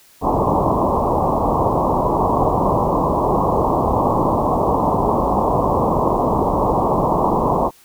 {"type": "low-pass noise", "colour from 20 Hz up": "white", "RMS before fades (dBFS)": -17, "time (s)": [0.21, 7.71], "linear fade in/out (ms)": 50, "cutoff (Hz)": 1100, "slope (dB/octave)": 96, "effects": ["white hiss -50 dBFS RMS until 7.84 s"]}